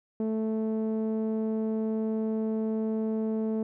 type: tone with low-pass filter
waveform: sawtooth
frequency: 219.7 Hz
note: A3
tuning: 2 cents flat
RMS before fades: -29 dBFS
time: 0.2-3.63 s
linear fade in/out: 2 ms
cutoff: 460 Hz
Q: 1.3
effects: none